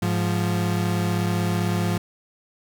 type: tone pair together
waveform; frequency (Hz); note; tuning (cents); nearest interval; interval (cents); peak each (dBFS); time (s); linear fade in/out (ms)
35% pulse; 105.24 / 174.61; G#2 / F3; +23 / 0; major sixth; 877; -22; 0.02-1.98; 5
effects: none

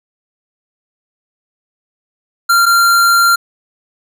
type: tone pair in turn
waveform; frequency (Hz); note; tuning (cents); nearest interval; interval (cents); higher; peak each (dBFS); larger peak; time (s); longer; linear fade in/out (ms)
square; 1383 / 1383; F6 / F6; -17 / -17; unison; 0; neither; -8; neither; 2.49-2.66 / 2.66-3.36; second; 10
effects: none

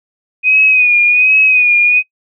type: tone with vibrato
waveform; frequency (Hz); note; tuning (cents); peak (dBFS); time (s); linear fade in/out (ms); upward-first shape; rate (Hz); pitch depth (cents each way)
sine; 2489; D#7; 0; -6; 0.43-2.03; 50; sine; 1.3; 51
effects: noise-tail reverb RT60 0.1 s tail -22 dB re dry

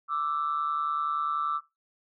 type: tone pair together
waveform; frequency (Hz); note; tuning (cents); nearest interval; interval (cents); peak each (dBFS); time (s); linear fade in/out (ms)
sine; 1172.7 / 1323; D6 / E6; -3 / +6; major second; 209; -28; 0.08-1.61; 50
effects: noise-tail reverb RT60 0.2 s tail -17 dB re dry + tanh soft clip ceiling -20 dBFS

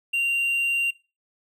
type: tone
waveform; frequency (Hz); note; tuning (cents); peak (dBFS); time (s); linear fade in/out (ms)
triangle; 2769; F7; -15; -19; 0.13-0.91; 10
effects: noise-tail reverb RT60 0.3 s tail -21 dB re dry

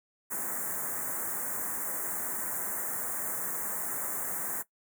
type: band-stop noise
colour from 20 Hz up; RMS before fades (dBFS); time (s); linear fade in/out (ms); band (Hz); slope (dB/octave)
white; -34; 0.3-4.63; 20; 1900 to 7100; 48
effects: noise-tail reverb RT60 0.1 s tail -17 dB re dry + high-pass 150 Hz 12 dB/octave

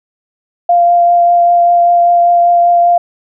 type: tone with vibrato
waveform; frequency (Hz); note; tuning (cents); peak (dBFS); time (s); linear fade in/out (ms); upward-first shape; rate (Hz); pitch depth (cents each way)
sine; 695; F5; -9; -5; 0.69-2.98; 5; triangle; 5.1; 12
effects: none

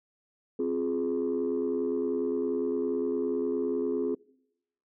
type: chord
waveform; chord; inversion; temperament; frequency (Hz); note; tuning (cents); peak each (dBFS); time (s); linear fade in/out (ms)
sine; F minor; second; just; 261.9 / 349.2 / 419.1; C4 / F4 / Ab4; +2 / 0 / +16; -30 / -31 / -28; 0.59-4.15; 5
effects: noise-tail reverb RT60 0.8 s tail -24 dB re dry + tanh soft clip ceiling -21 dBFS

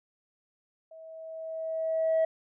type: tone with level ramp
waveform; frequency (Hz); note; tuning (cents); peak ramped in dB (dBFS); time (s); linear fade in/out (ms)
sine; 645; E5; -38; -46 to -19; 0.91-2.25; 5
effects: tanh soft clip ceiling -20 dBFS

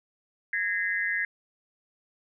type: tone cluster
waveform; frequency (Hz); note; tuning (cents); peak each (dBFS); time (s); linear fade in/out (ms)
sine; 1656 / 1839 / 2049; G#6 / A#6 / C7; -5 / -24 / -37; -30; 0.53-1.25; 2
effects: none

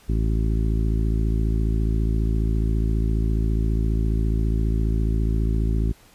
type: harmonic tone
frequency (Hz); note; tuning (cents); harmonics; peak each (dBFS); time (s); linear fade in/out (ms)
54.7; A1; -9; 1 / 2 / 3 / 4 / 5 / 6 / 7; -20 / -26 / -30 / -32 / -34 / -36 / -37; 0.08-5.93; 20
effects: pink hiss -53 dBFS RMS until 6.14 s + resampled to 32000 Hz

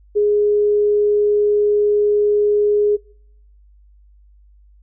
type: tone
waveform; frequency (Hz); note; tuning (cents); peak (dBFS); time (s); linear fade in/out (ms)
sine; 415.3; G#4; 0; -12; 0.15-2.97; 20
effects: noise-tail reverb RT60 0.7 s tail -26 dB re dry + added 50 Hz sine -46 dBFS peak until 4.82 s

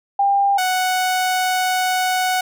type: tone pair in turn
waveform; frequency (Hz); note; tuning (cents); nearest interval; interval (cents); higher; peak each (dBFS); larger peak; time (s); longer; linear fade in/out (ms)
sine / sawtooth; 798 / 740.2; G5 / F#5; +31 / 0; minor second; 131; first; -13; neither; 0.19-0.58 / 0.58-2.41; second; 5
effects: none

